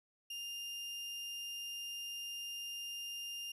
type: tone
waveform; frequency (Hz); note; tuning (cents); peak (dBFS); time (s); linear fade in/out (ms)
35% pulse; 2806; F7; +8; -40; 0.3-3.52; 5
effects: resampled to 32000 Hz